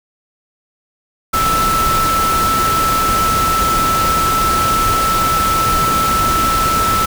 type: tone in noise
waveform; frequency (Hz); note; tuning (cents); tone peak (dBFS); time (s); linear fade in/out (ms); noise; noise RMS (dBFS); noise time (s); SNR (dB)
sine; 1318.5; E6; 0; -13; 1.33-7.06; 10; pink; -19; 1.33-7.06; +3
effects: none